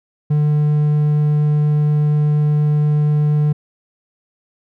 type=tone; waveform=triangle; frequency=149.3 Hz; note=D3; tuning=29 cents sharp; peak=-10 dBFS; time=0.3-3.53 s; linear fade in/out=10 ms; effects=none